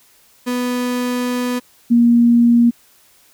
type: tone pair in turn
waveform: 35% pulse / sine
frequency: 247.2 / 236.6 Hz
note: B3 / A#3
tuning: +2 / +26 cents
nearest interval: minor second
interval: 76 cents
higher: first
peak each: -16 / -8 dBFS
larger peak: second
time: 0.46-1.6 / 1.9-2.71 s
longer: first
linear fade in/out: 20 ms
effects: white hiss -52 dBFS RMS until 3.33 s